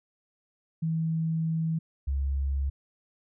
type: tone pair in turn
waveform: sine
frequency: 161.8 / 68.74 Hz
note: E3 / C#2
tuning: -32 / -14 cents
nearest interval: octave + minor third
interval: 1482 cents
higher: first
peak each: -25 dBFS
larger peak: neither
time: 0.82-1.79 / 2.07-2.7 s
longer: first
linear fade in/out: 10 ms
effects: none